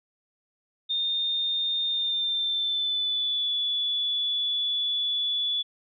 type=tone with pitch glide; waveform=sine; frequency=3641 to 3437 Hz; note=A#7 to A7; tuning=-41 to -41 cents; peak=-24 dBFS; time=0.89-5.63 s; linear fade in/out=20 ms; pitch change=-100 cents; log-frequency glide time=1.86-3.52 s; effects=none